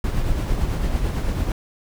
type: noise with tremolo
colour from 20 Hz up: brown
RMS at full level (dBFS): -20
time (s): 0.04-1.52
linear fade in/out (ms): 2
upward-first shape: triangle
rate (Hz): 9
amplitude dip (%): 40
effects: none